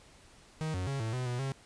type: tone with pitch steps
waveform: 45% pulse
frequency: 157.1 / 91.7 / 137.7 / 111.4 / 126.5 / 122.8 / 135.1 Hz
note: D#3 / F#2 / C#3 / A2 / B2 / B2 / C#3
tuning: +17 / -15 / -11 / +22 / +42 / -9 / -44 cents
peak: -32 dBFS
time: 0.61-1.52 s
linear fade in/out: 0 ms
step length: 130 ms
effects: pink hiss -58 dBFS RMS until 1.65 s + resampled to 22050 Hz